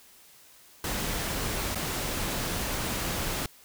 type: noise with dropouts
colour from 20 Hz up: pink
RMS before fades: -31 dBFS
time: 0.84-3.46 s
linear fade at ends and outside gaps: 2 ms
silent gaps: 1.748-1.755 s
effects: white hiss -55 dBFS RMS until 3.64 s